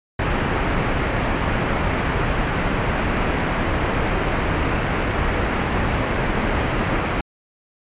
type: low-pass noise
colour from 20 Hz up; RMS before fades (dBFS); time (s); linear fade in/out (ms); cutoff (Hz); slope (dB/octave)
pink; -21; 0.19-7.21; 5; 2500; 24
effects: resampled to 8000 Hz

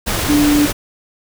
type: tone in noise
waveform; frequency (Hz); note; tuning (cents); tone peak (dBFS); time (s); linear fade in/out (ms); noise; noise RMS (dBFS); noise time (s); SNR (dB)
sine; 293.7; D4; 0; -10; 0.28-0.67; 20; pink; -19; 0.06-0.73; +6
effects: none

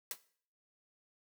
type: noise with exponential decay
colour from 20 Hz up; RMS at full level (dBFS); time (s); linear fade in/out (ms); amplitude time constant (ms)
white; -34; 0.11-0.18; 1; 15
effects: noise-tail reverb RT60 0.5 s tail -17 dB re dry + high-pass 200 Hz 12 dB/octave

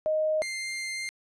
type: tone pair in turn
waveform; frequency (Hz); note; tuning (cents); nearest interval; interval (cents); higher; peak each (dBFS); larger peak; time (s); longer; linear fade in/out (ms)
sine / sawtooth; 622 / 2099; D#5 / C7; -1 / +5; octave + major sixth; 2106; second; -23 / -28; first; 0.06-0.42 / 0.42-1.09; second; 0
effects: resampled to 24000 Hz

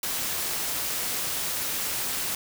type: noise with amplitude modulation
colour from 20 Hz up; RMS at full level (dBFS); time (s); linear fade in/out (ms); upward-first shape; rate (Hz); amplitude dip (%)
white; -27; 0.03-2.35; 2; sine; 228; 50
effects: none

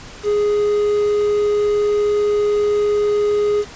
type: tone with quantisation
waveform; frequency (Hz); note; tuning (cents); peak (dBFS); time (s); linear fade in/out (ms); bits
triangle; 415.3; G#4; 0; -12; 0.23-3.65; 50; 6
effects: pink hiss -37 dBFS RMS until 3.75 s + resampled to 16000 Hz

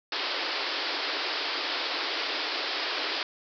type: band-pass noise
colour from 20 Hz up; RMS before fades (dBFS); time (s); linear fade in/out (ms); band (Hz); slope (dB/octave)
white; -31; 0.12-3.23; 2; 280 to 5100; 96
effects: none

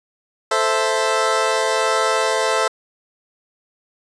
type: chord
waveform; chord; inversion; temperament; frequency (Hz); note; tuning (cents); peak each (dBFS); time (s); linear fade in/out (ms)
20% pulse; A minor; none; equal; 440 / 523.3 / 659.3; A4 / C5 / E5; 0 / 0 / 0; -16; 0.51-2.68; 5
effects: resampled to 22050 Hz

